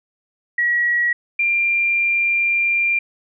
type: tone pair in turn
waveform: sine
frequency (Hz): 1917 / 2384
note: A#6 / D7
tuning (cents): +48 / +25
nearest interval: major third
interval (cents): 377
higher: second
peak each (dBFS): -15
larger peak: neither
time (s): 0.58-1.13 / 1.39-2.99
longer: second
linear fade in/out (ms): 5
effects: none